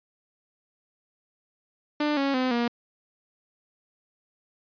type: tone with pitch steps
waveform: sawtooth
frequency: 297.7 / 276.2 / 256.2 / 237.7 Hz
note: D4 / C#4 / C4 / A#3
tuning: +24 / -6 / -36 / +34 cents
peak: -19 dBFS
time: 2-2.68 s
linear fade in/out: 5 ms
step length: 170 ms
effects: resampled to 11025 Hz